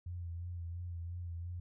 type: tone with vibrato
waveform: sine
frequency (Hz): 86.4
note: F2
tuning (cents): -18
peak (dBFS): -39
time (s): 0.06-1.6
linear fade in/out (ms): 5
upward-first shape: sine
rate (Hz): 2.9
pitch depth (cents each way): 41
effects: none